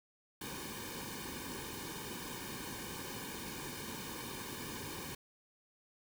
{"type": "noise with comb filter", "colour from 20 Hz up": "pink", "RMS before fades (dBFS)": -44, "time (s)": [0.41, 5.15], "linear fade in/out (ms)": 5, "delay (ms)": 1.5, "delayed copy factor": -0.9, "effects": []}